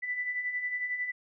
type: beating tone pair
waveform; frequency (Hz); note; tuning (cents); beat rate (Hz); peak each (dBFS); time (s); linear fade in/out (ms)
sine; 1975.5 / 1986.5; B6 / B6; 0 / +10; 11; -39 / -31; 0.02-1.12; 20
effects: none